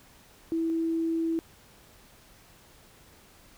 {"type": "tone pair in turn", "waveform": "sine", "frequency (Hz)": [328.1, 328.1], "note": ["E4", "E4"], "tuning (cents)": [-8, -8], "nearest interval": "unison", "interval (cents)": 0, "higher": "neither", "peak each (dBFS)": -25, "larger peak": "neither", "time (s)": [[0.52, 0.7], [0.7, 1.39]], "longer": "second", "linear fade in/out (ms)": 0, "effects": ["pink hiss -56 dBFS RMS until 3.57 s"]}